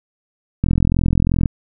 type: click train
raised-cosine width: 5 ms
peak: -4 dBFS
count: 36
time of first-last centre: 0.64-1.458 s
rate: 42.8 Hz
effects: none